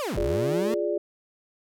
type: linear two-way sweep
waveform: 30% pulse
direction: down then up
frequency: 622.3 to 34.65 to 234.5 Hz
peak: -25 dBFS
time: 0-0.74 s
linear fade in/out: 0 ms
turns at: 0.18 s
type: chord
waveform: sine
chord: D diminished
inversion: first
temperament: equal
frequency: 349.2 / 415.3 / 587.3 Hz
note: F4 / Ab4 / D5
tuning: 0 / 0 / 0 cents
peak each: -28 dBFS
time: 0.17-0.98 s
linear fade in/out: 5 ms
effects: none